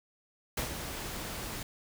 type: noise with ADSR envelope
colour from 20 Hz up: pink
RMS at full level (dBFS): -32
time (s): 0.57-1.63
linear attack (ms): 5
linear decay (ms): 110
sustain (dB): -7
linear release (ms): 4
effects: none